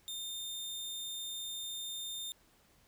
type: tone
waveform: sawtooth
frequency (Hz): 3627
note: A#7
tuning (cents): -48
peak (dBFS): -36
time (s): 0.08-2.32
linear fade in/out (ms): 0
effects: pink hiss -67 dBFS RMS until 2.87 s